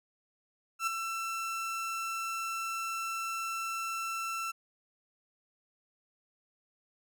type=tone with ADSR envelope; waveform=30% pulse; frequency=1339 Hz; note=E6; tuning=27 cents sharp; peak=-24 dBFS; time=0.79-4.52 s; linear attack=82 ms; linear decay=5 ms; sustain=-7 dB; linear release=17 ms; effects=none